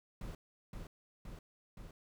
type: noise with echo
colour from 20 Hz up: brown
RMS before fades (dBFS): -44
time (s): 0.21-0.35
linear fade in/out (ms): 2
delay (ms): 520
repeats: 3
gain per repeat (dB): -2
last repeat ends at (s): 1.91
effects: none